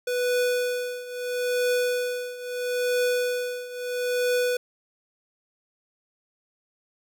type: tone with tremolo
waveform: square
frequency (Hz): 493.9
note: B4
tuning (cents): 0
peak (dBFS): -21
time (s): 0.07-4.57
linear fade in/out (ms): 5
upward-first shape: triangle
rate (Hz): 0.76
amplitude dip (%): 85
effects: none